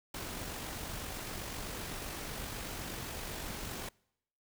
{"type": "noise with amplitude modulation", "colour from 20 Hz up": "pink", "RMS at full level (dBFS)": -40, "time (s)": [0.14, 3.89], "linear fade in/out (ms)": 5, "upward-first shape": "sine", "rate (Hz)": 47.9, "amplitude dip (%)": 30, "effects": ["noise-tail reverb RT60 0.8 s tail -26 dB re dry"]}